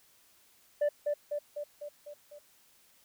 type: tone with echo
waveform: sine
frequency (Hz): 587.3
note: D5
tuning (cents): 0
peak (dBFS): -22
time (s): 0.81-0.89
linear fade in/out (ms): 10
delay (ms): 250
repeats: 6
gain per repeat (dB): -4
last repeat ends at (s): 2.39
effects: tanh soft clip ceiling -24 dBFS + white hiss -64 dBFS RMS until 3.04 s